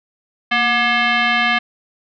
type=tone with frequency modulation; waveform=sine; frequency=231.3 Hz; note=A#3; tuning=13 cents flat; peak=-13 dBFS; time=0.51-1.59 s; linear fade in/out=10 ms; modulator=959 Hz; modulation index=2.9; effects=none